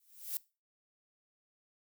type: noise with exponential growth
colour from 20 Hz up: violet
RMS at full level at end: -34 dBFS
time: 0-0.37 s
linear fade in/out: 1 ms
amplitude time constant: 80 ms
effects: noise-tail reverb RT60 0.3 s tail -21 dB re dry